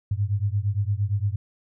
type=beating tone pair; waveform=sine; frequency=98 / 106.7 Hz; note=G2 / G#2; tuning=0 / +47 cents; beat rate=8.7 Hz; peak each=-24 / -25 dBFS; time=0.11-1.36 s; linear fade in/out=5 ms; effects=none